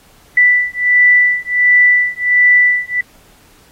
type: beating tone pair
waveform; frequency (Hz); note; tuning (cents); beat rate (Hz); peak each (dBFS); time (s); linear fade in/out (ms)
sine; 1975.5 / 1976.9; B6 / B6; 0 / +1; 1.4; -11; 0.37-3.01; 5
effects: pink hiss -48 dBFS RMS until 3.71 s + AAC 48 kbps